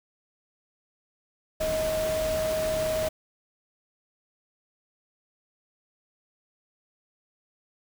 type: tone in noise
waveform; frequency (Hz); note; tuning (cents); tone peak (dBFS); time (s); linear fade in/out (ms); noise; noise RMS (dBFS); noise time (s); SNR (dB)
sine; 630; D#5; +21; -25; 1.6-3.09; 10; pink; -34; 1.6-3.09; +6
effects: none